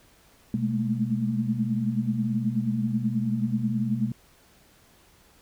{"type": "tone cluster", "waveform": "sine", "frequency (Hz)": [125.8, 207.3, 215.6, 225.9], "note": ["B2", "G#3", "A3", "A3"], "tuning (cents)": [32, -3, -35, 46], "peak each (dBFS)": -29, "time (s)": [0.54, 4.12], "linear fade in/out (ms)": 2, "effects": ["pink hiss -58 dBFS RMS until 5.41 s"]}